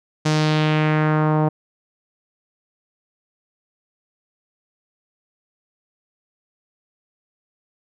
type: tone with low-pass filter sweep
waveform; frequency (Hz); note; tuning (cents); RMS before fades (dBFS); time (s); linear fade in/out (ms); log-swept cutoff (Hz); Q
sawtooth; 154.1; D#3; -16; -18; 0.25-1.49; 10; 6300 to 820; 1.7
effects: none